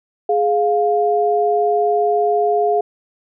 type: tone pair together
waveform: sine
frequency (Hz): 417.7 / 703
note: G#4 / F5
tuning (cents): +10 / +11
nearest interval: major sixth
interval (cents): 901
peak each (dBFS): -16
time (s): 0.29-2.81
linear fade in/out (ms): 5
effects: none